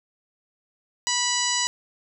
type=harmonic tone with a mistuned harmonic; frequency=980 Hz; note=B5; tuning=14 cents flat; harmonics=1 / 2 / 3 / 4 / 5 / 6 / 7 / 8; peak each=-30 / -30 / -30 / -30 / -30 / -30 / -30 / -30 dBFS; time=1.07-1.67 s; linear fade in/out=0 ms; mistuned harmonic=4; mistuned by=+22 cents; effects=none